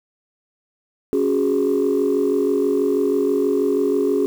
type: chord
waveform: sine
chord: C# suspended fourth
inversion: none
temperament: just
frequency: 277.2 / 369.6 / 415.8 Hz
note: C#4 / F#4 / G#4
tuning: 0 / -2 / +2 cents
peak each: -20 / -20 / -18 dBFS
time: 1.13-4.26 s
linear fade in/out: 0 ms
effects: tanh soft clip ceiling -10 dBFS + 7-bit